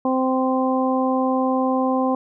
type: harmonic tone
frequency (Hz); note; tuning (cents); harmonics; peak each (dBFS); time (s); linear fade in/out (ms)
260; C4; -11; 1 / 2 / 3 / 4; -20 / -23 / -25 / -26; 0.05-2.15; 2
effects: none